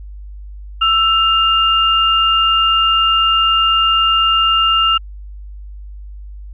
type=tone pair together; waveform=sine; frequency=1326 / 2810 Hz; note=E6 / F7; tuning=+10 / +10 cents; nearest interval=octave + minor second; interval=1300 cents; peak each=-13 dBFS; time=0.81-4.98 s; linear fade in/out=10 ms; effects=added 50 Hz sine -29 dBFS peak until 6.53 s